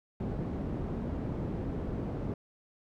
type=low-pass noise; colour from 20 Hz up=white; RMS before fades=-35 dBFS; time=0.2-2.34 s; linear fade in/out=2 ms; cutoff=280 Hz; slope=12 dB/octave; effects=none